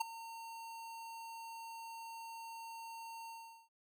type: tone with ADSR envelope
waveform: square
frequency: 913 Hz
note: A#5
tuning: 36 cents flat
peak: -30 dBFS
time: 0-3.69 s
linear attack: 11 ms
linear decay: 10 ms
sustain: -17 dB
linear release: 410 ms
effects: none